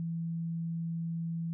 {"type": "tone", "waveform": "sine", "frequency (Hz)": 166.2, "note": "E3", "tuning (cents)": 15, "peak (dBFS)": -32, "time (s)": [0, 1.53], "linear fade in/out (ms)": 0, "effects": []}